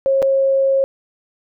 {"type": "tone with dropouts", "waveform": "sine", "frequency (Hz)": 541, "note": "C#5", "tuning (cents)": -42, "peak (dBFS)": -12, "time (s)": [0.06, 0.84], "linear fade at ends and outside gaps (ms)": 0, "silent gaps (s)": [0.22, 0.226], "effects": []}